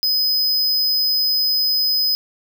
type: tone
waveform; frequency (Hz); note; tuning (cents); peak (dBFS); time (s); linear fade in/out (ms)
square; 5030; D#8; +18; -16; 0.03-2.15; 0
effects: none